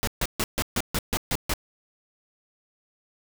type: noise bursts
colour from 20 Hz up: pink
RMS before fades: -25 dBFS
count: 9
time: 0.03-1.537 s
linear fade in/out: 0 ms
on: 43 ms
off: 140 ms
effects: none